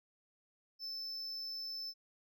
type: tone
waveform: triangle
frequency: 5274 Hz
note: E8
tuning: in tune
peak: -39 dBFS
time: 0.79-1.94 s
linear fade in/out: 50 ms
effects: none